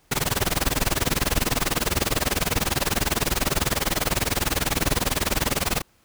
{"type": "noise with tremolo", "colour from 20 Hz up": "pink", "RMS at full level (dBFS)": -20, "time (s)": [0.11, 5.82], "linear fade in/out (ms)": 10, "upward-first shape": "sine", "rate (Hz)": 20, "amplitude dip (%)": 95, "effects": ["pink hiss -61 dBFS RMS until 6.04 s"]}